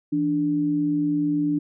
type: tone pair together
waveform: sine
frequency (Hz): 164.83 / 293.7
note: E3 / D4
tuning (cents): 0 / 0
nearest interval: minor seventh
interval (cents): 1000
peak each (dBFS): -29 / -20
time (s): 0.12-1.59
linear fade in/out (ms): 10
effects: none